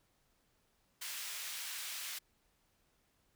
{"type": "high-pass noise", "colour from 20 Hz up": "pink", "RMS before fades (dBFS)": -43, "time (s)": [1.01, 2.19], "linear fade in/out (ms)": 10, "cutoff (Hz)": 2100, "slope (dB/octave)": 12, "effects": ["pink hiss -75 dBFS RMS until 3.35 s"]}